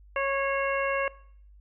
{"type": "harmonic tone with a mistuned harmonic", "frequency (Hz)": 550, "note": "C#5", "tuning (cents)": -14, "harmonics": [1, 2, 3, 4, 5], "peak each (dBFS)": [-28, -31, -33, -34, -35], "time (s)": [0.16, 1.08], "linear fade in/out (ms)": 2, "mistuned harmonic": 4, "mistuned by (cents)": -25, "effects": ["noise-tail reverb RT60 0.6 s tail -20 dB re dry", "added 50 Hz sine -50 dBFS peak until 1.6 s"]}